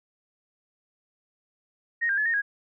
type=tone with pitch steps; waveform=sine; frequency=1864 / 1599 / 1714 / 1841 / 1648 Hz; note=A#6 / G6 / A6 / A#6 / G#6; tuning=-1 / +34 / -46 / -22 / -14 cents; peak=-22 dBFS; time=2.01-2.42 s; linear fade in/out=20 ms; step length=82 ms; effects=none